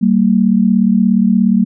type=tone pair together; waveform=sine; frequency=192.2 / 229.2 Hz; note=G3 / A#3; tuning=-34 / -29 cents; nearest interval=minor third; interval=305 cents; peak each=-11 dBFS; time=0.01-1.65 s; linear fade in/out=20 ms; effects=none